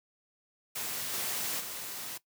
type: noise with level steps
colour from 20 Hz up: white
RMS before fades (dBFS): -36 / -34 / -40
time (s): 0.75-2.18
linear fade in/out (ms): 10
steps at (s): 1.12 / 1.59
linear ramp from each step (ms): 20
effects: noise-tail reverb RT60 0.1 s tail -17 dB re dry + high-pass 100 Hz 12 dB/octave